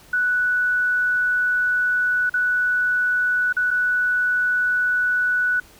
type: tone with dropouts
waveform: sine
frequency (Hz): 1480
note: F#6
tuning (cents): 0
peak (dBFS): -17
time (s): 0.13-5.6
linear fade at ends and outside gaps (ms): 5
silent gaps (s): 2.296-2.339 / 3.527-3.566 / 3.707-3.711
effects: pink hiss -49 dBFS RMS until 5.79 s